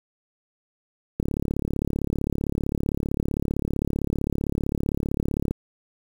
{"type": "click train", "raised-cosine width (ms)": 3, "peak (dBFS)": -12, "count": 154, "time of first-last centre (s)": [1.2, 5.51], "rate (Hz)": 35.5, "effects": ["7-bit"]}